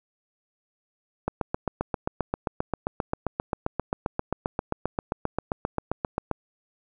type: click train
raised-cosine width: 1 ms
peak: -11 dBFS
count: 39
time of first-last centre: 1.28-6.313 s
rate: 7.55 Hz
effects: none